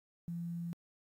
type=tone with quantisation; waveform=sine; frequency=170.6 Hz; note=F3; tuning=40 cents flat; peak=-37 dBFS; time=0.28-0.73 s; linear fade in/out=0 ms; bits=11; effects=AAC 48 kbps